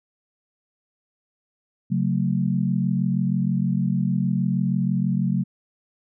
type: chord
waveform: sine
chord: F# minor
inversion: second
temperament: equal with one note detuned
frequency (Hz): 138.59 / 185 / 224.4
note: C#3 / F#3 / A3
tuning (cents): 0 / 0 / +34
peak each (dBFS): -24 / -22 / -26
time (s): 1.9-5.44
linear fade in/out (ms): 20
effects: none